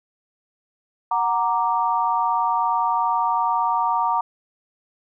sine chord, Gb augmented, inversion none, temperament equal, 740 / 932.3 / 1174.7 Hz, Gb5 / Bb5 / D6, 0 / 0 / 0 cents, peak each -25 / -20 / -24 dBFS, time 1.11-4.21 s, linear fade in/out 5 ms, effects none

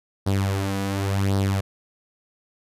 sawtooth tone with flanger, 98 Hz, G2, in tune, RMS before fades -23 dBFS, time 0.26-1.61 s, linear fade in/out 10 ms, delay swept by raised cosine 0.2 to 4.1 ms, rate 0.91 Hz, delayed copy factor +0.65, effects resampled to 32000 Hz

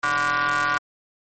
35% pulse ring-modulated tone, 142.1 Hz, C#3, 43 cents sharp, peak -15 dBFS, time 0.03-0.78 s, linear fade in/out 5 ms, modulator 1300 Hz, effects MP3 32 kbps

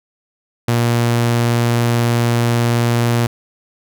sawtooth tone, 118.4 Hz, A#2, 27 cents sharp, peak -9 dBFS, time 0.68-3.27 s, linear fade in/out 5 ms, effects none

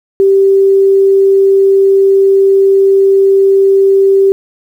sine tone, 390.3 Hz, G4, 8 cents flat, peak -4 dBFS, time 0.2-4.32 s, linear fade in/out 0 ms, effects 7-bit

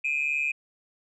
sine tone pair together, 2408 / 2551 Hz, D7 / D#7, +43 / +43 cents, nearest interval minor second, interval 100 cents, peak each -26 dBFS, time 0.04-0.52 s, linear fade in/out 10 ms, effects tanh soft clip ceiling -19 dBFS

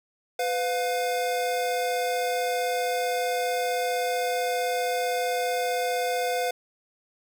square tone pair together, 501 / 708.5 Hz, B4 / F5, +25 / +25 cents, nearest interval tritone, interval 600 cents, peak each -28 dBFS, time 0.39-6.51 s, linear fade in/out 5 ms, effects none

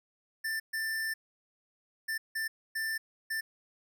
square tone bursts at uneven times, 1778 Hz, A6, 18 cents sharp, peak -32 dBFS, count 6, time 0.44-0.6 / 0.73-1.14 / 2.08-2.18 / 2.35-2.48 / 2.75-2.98 / 3.3-3.41 s, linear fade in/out 10 ms, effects none

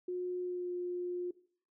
sine tone with pitch glide, 360.6 to 355.8 Hz, F#4 to F4, -45 to +32 cents, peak -34 dBFS, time 0.08-1.31 s, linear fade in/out 5 ms, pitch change -23 cents, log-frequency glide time 0.4-0.72 s, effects noise-tail reverb RT60 0.5 s tail -18 dB re dry

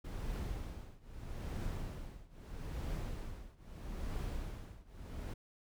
brown noise with tremolo, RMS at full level -38 dBFS, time 0.04-5.34 s, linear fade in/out 10 ms, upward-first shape triangle, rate 0.78 Hz, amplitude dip 95%, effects none

